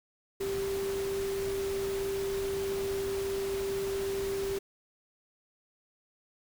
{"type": "tone in noise", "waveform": "sine", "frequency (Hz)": 392, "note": "G4", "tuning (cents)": 0, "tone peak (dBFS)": -30, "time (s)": [0.4, 4.59], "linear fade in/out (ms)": 10, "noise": "pink", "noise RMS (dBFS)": -41, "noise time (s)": [0.4, 4.59], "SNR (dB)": 8, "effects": []}